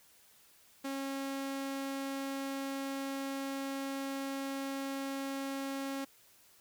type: tone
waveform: sawtooth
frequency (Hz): 272.9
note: C#4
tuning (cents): -27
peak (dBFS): -32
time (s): 0.84-6.05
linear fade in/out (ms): 10
effects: white hiss -63 dBFS RMS until 6.6 s

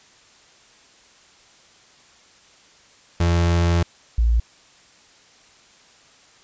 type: tone pair in turn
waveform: 35% pulse / sine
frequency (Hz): 85.4 / 57.13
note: F2 / A#1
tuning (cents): -38 / -34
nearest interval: perfect fifth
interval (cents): 696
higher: first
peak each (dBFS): -14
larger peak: neither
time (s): 3.2-3.83 / 4.18-4.4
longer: first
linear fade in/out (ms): 5
effects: white hiss -52 dBFS RMS until 6.43 s + resampled to 16000 Hz

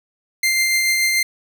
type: tone with tremolo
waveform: sawtooth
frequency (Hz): 2093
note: C7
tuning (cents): 0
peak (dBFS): -11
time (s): 0.43-1.23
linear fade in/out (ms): 5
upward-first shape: sine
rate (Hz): 6.9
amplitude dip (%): 25
effects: none

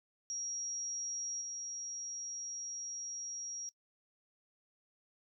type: tone with level steps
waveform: sine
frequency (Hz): 5660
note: F8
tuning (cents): +22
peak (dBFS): -37 / -40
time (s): 0.3-3.69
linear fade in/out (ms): 0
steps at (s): 1.41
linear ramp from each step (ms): 5
effects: noise-tail reverb RT60 0.1 s tail -22 dB re dry

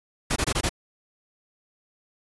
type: noise bursts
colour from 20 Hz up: pink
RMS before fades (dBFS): -24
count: 5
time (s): 0.3-0.694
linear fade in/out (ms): 10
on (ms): 62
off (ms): 21
effects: resampled to 24000 Hz

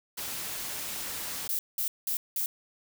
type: noise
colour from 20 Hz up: white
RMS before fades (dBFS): -36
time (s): 0.17-1.48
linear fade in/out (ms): 10
type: noise bursts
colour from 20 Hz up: violet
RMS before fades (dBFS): -30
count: 4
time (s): 1.49-2.46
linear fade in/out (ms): 2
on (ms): 100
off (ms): 190
effects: none

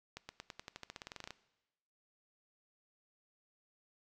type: accelerating click train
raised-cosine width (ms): 0.2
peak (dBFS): -27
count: 18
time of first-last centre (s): 0.17-1.307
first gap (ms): 120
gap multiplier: 0.92
effects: noise-tail reverb RT60 1.0 s tail -18 dB re dry

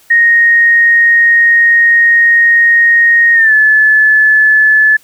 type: tone with pitch glide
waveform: sine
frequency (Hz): 1864.7 to 1729.8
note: A#6 to A6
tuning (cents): 0 to -30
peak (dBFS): -4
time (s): 0.1-4.97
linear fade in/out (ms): 10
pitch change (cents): -130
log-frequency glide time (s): 3.34-3.53
effects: white hiss -46 dBFS RMS until 5.03 s

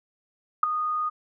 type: tone with ADSR envelope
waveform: sine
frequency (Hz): 1234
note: D#6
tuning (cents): -15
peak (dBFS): -11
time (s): 0.63-1.1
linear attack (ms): 4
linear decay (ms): 7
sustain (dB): -13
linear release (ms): 19
effects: none

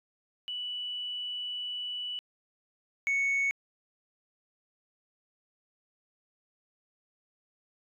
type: tone pair in turn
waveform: sine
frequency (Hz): 2960 / 2217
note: F#7 / C#7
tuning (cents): 0 / 0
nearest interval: perfect fourth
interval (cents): 500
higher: first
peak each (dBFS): -33 / -23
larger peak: second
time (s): 0.48-2.19 / 3.07-3.51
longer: first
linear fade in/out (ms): 0
effects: tanh soft clip ceiling -24 dBFS

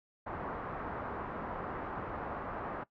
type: low-pass noise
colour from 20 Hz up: white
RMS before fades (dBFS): -40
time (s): 0.26-2.84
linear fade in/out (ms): 10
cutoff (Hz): 1300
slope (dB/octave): 24
effects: noise-tail reverb RT60 0.1 s tail -19 dB re dry

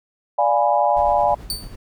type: chord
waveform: sine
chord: D diminished seventh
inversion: none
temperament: equal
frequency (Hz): 587.3 / 698.5 / 830.6 / 987.8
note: D5 / F5 / Ab5 / Cb6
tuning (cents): 0 / 0 / 0 / 0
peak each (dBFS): -20 / -20 / -18 / -23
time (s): 0.38-1.35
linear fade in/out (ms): 10
type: noise with tremolo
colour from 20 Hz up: brown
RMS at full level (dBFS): -34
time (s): 0.96-1.76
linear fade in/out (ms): 10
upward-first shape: sine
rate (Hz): 9.2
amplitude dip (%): 40
type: tone with exponential decay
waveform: sawtooth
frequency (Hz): 4553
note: C#8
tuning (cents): +45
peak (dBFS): -17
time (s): 1.5-1.75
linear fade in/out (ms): 1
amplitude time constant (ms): 53
effects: none

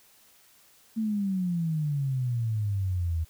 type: exponential sweep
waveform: sine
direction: down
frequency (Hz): 225.7 to 79.1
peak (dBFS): -25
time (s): 0.96-3.25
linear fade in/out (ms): 20
effects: white hiss -59 dBFS RMS until 3.29 s

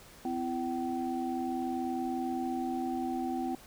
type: tone cluster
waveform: sine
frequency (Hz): 255.5 / 335.9 / 765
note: C4 / E4 / G5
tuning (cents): -41 / +33 / -42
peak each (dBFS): -34 / -36 / -36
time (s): 0.25-3.55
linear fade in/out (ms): 2
effects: pink hiss -54 dBFS RMS until 3.66 s

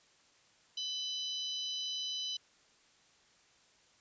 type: harmonic tone with a mistuned harmonic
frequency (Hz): 993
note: B5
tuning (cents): +9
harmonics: 3 / 4 / 5 / 6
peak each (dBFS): -38 / -40 / -48 / -48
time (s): 0.77-2.37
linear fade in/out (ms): 5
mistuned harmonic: 3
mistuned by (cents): +20
effects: white hiss -66 dBFS RMS until 4 s + resampled to 16000 Hz

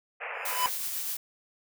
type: band-pass noise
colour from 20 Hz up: white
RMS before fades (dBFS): -37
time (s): 0.2-0.7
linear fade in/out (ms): 20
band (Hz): 440 to 2700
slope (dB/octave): 96
type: tone with exponential growth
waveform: square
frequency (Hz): 1000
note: B5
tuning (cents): +21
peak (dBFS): -22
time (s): 0.34-0.66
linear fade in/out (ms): 0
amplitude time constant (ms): 68
type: noise with tremolo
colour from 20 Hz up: blue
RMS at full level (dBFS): -32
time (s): 0.45-1.17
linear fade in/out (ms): 5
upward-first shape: triangle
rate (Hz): 8.1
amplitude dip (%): 30
effects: none

